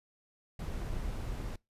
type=noise; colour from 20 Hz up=brown; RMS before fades=-37 dBFS; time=0.59-1.56 s; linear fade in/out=5 ms; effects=noise-tail reverb RT60 0.2 s tail -23 dB re dry + resampled to 32000 Hz